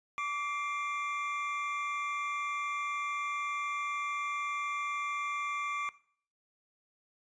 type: tone cluster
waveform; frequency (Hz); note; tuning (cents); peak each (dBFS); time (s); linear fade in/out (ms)
triangle; 1160 / 2107 / 2371; D6 / C7 / D7; -22 / +12 / +16; -32 / -40 / -37; 0.18-5.89; 0
effects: noise-tail reverb RT60 0.5 s tail -18 dB re dry + resampled to 22050 Hz